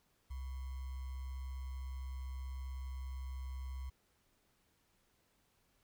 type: tone with sample-and-hold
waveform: sine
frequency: 65.41 Hz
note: C2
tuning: in tune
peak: -40 dBFS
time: 0.3-3.9 s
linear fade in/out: 10 ms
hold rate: 1050 Hz
effects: pink hiss -75 dBFS RMS until 5.83 s